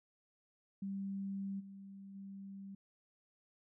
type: tone with level steps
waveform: sine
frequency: 196 Hz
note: G3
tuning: in tune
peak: -38 / -49 / -46 dBFS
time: 0.82-2.75 s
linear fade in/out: 5 ms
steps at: 1.59 / 2.14 s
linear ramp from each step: 20 ms
effects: none